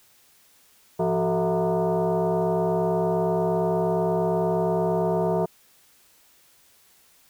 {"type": "tone with frequency modulation", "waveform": "sine", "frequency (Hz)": 102.2, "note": "G#2", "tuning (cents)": -27, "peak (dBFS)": -20, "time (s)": [0.99, 5.46], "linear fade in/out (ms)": 10, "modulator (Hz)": 273, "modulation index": 2.6, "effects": ["white hiss -58 dBFS RMS until 7.29 s"]}